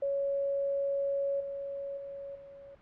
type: tone with level steps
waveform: sine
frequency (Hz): 557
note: C#5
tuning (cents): +8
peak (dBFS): -28 / -35 / -39 / -47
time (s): 0.02-2.75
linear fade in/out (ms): 5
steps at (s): 1.4 / 1.97 / 2.35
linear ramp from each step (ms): 5
effects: pink hiss -62 dBFS RMS until 2.81 s + low-pass 2000 Hz 12 dB/octave